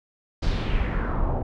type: noise with low-pass filter sweep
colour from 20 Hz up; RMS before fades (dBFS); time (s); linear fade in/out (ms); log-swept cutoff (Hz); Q
brown; -24; 0.42-1.43; 10; 5100 to 720; 2.4
effects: none